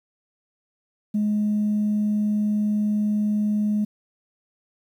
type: tone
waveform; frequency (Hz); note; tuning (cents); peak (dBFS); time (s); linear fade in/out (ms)
sine; 210; G#3; +19; -18; 1.14-3.85; 10
effects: tanh soft clip ceiling -16 dBFS + 9-bit